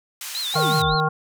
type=band-pass noise; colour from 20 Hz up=white; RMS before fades=-33 dBFS; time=0.21-0.82 s; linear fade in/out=2 ms; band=1200 to 11000 Hz; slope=12 dB/octave
type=tone with vibrato; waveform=sine; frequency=3856 Hz; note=B7; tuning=42 cents flat; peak=-25 dBFS; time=0.35-1 s; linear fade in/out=0 ms; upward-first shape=sine; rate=5.4 Hz; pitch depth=160 cents each way
type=exponential sweep; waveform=triangle; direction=down; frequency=808 to 39.03 Hz; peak=-26 dBFS; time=0.54-0.95 s; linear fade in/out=0 ms
type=harmonic tone; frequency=155.56 Hz; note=D#3; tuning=in tune; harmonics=1 / 3 / 5 / 7 / 9; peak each=-23 / -26 / -24 / -24 / -25 dBFS; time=0.55-1.09 s; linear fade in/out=10 ms
effects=none